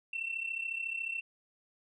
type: tone pair together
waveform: sine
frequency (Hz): 2673 / 2707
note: E7 / E7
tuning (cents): +23 / +45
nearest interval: unison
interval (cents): 22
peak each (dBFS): -38 / -35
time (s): 0.13-1.21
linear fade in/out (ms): 5
effects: tanh soft clip ceiling -27 dBFS